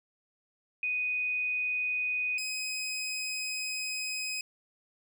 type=tone pair in turn; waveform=sine / 20% pulse; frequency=2489 / 2522 Hz; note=D#7 / D#7; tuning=0 / +23 cents; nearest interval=unison; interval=23 cents; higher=second; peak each=-28 dBFS; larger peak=neither; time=0.83-2.38 / 2.38-4.41 s; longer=second; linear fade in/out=2 ms; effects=none